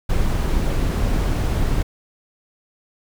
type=noise; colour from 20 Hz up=brown; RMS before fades=-19 dBFS; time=0.09-1.83 s; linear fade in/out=10 ms; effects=none